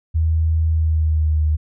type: tone with pitch glide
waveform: sine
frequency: 80.2 to 76.84 Hz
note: E2 to D#2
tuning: -47 to -21 cents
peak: -14 dBFS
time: 0.14-1.57 s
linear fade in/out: 20 ms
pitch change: -74 cents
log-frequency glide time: 0.69-1.43 s
effects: none